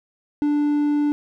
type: tone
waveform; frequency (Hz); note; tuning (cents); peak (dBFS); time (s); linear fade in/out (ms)
triangle; 293.7; D4; 0; -15; 0.42-1.12; 0
effects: none